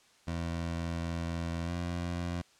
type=tone with pitch glide; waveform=20% pulse; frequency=84 to 86.96 Hz; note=E2 to F2; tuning=+33 to -7 cents; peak=-28 dBFS; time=0.27-2.42 s; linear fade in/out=10 ms; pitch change=+60 cents; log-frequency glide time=1.65-1.71 s; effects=white hiss -63 dBFS RMS until 2.59 s + low-pass 7000 Hz 12 dB/octave